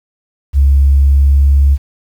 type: tone with pitch glide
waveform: sine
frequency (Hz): 69.3 to 69.78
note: C#2 to C#2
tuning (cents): 0 to +12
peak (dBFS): -4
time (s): 0.53-1.78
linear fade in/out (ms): 50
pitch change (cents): +12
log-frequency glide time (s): 1.04-1.4
effects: tanh soft clip ceiling -1 dBFS + 7-bit